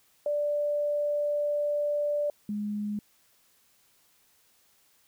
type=tone pair in turn; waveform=sine; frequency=587 / 208.1 Hz; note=D5 / G#3; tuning=-1 / +4 cents; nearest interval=octave + tritone; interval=1795 cents; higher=first; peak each=-25 / -29 dBFS; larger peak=first; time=0.26-2.3 / 2.49-2.99 s; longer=first; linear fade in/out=2 ms; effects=white hiss -65 dBFS RMS until 5.07 s

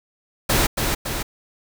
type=noise with echo; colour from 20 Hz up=pink; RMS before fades=-18 dBFS; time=0.49-0.67 s; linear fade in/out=10 ms; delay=280 ms; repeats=2; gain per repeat=-4 dB; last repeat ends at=1.23 s; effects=none

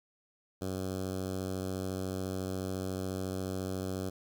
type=tone with notch filter; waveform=10% pulse; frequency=94.1 Hz; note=F#2; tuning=30 cents sharp; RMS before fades=-36 dBFS; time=0.61-4.1 s; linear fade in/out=10 ms; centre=2100 Hz; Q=0.64; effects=11-bit

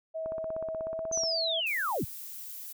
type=tone with pitch glide; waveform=sine; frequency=643 to 654.2 Hz; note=E5 to E5; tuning=-43 to -13 cents; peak=-32 dBFS; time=0.14-1.61 s; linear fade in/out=20 ms; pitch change=+30 cents; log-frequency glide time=0.77-1.25 s
type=click train; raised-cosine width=1 ms; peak=-28 dBFS; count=17; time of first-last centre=0.26-1.236 s; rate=16.4 Hz
type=linear sweep; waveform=sine; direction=down; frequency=6272 to 43.65 Hz; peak=-28 dBFS; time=1.12-2.05 s; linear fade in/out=10 ms
type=noise; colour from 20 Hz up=violet; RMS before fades=-42 dBFS; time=1.66-2.73 s; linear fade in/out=10 ms
effects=none

